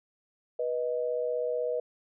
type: tone pair together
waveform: sine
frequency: 488 / 624 Hz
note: B4 / D#5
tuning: -21 / +5 cents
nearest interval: major third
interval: 426 cents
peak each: -29 / -32 dBFS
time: 0.59-1.8 s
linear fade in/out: 5 ms
effects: none